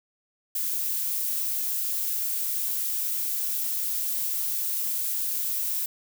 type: noise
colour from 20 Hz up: violet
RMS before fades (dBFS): -28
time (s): 0.55-5.86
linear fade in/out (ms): 5
effects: none